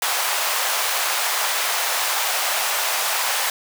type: high-pass noise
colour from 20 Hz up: pink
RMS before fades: -22 dBFS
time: 0.02-3.5 s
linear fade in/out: 2 ms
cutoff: 680 Hz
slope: 24 dB/octave
effects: none